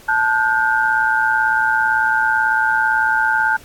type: tone cluster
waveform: sine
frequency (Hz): 876 / 1441 / 1559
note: A5 / F#6 / G6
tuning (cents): -8 / -46 / -10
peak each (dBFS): -18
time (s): 0.08-3.57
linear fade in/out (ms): 10
effects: pink hiss -44 dBFS RMS until 3.64 s + AAC 64 kbps